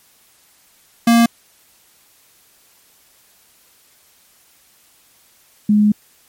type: tone pair in turn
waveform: square / sine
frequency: 233.1 / 209.4 Hz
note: A#3 / G#3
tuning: 0 / +15 cents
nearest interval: major second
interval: 185 cents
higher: first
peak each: -9 dBFS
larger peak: neither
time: 1.07-1.26 / 5.69-5.92 s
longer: second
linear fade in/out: 5 ms
effects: white hiss -53 dBFS RMS until 6.28 s + MP3 64 kbps